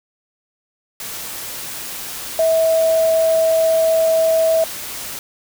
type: tone in noise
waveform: sine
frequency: 649 Hz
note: E5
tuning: 27 cents flat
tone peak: -12 dBFS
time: 2.39-4.64 s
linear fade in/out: 2 ms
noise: white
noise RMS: -29 dBFS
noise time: 1-5.19 s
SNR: +14 dB
effects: none